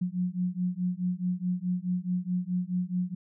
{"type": "beating tone pair", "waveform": "sine", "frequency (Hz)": [178, 182.7], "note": ["F3", "F#3"], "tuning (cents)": [33, -22], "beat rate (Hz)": 4.7, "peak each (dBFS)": -30, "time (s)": [0.01, 3.15], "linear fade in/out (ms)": 10, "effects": []}